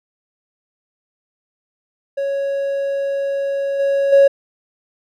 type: tone with level steps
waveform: triangle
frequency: 554.4 Hz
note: C#5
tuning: in tune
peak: -16 / -12 / -4 dBFS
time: 2.17-4.28 s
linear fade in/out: 10 ms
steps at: 3.79 / 4.12 s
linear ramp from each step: 10 ms
effects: tanh soft clip ceiling -1 dBFS